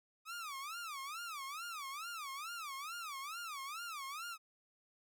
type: tone with vibrato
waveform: sawtooth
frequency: 1231 Hz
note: D#6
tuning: 19 cents flat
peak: -39 dBFS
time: 0.25-4.38 s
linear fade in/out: 50 ms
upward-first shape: sine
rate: 2.3 Hz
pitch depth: 240 cents each way
effects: none